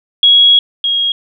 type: tone pair in turn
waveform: sine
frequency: 3322 / 3278 Hz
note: G#7 / G#7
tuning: 0 / -23 cents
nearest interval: unison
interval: 23 cents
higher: first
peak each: -4 / -11 dBFS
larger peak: first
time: 0.23-0.59 / 0.84-1.12 s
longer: first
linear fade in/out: 2 ms
effects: none